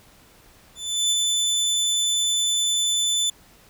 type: tone with ADSR envelope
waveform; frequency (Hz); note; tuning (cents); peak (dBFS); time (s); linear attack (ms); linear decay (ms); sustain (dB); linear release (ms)
25% pulse; 3511; A7; -4; -14; 0.75-3.3; 360; 26; -2; 5
effects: pink hiss -53 dBFS RMS until 3.69 s